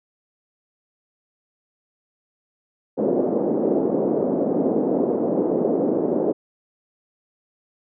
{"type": "band-pass noise", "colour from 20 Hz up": "pink", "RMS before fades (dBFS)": -21, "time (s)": [2.97, 6.33], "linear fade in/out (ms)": 20, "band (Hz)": [240, 550], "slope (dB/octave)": 24, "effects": []}